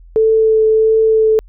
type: tone with vibrato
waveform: sine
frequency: 440 Hz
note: A4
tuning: in tune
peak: -8 dBFS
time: 0.16-1.39 s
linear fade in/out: 0 ms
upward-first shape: triangle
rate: 1.5 Hz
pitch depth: 12 cents each way
effects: added 42 Hz sine -37 dBFS peak until 1.48 s